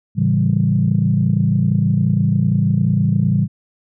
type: chord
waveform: sine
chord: A dominant seventh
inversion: none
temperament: equal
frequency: 110 / 138.59 / 164.81 / 196 Hz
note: A2 / C#3 / E3 / G3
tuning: 0 / 0 / 0 / 0 cents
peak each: -18 dBFS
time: 0.15-3.48 s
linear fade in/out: 50 ms
effects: tanh soft clip ceiling -3 dBFS